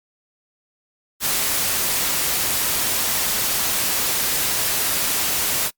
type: noise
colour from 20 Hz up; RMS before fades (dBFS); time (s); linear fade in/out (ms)
white; -21; 1.2-5.71; 50
effects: noise-tail reverb RT60 0.1 s tail -25 dB re dry + Opus 48 kbps